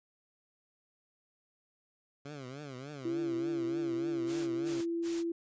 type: tone with vibrato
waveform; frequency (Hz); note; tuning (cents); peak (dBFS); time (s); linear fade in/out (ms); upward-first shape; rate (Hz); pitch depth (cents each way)
15% pulse; 137.2; C#3; -17; -36; 2.25-4.81; 5; triangle; 3.4; 190
type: tone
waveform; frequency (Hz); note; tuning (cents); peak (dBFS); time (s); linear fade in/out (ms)
sine; 336.7; E4; +37; -31; 3.05-5.32; 5
type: noise bursts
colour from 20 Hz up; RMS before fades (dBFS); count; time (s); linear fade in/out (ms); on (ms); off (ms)
white; -44; 3; 4.26-5.24; 50; 220; 160
effects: resampled to 16000 Hz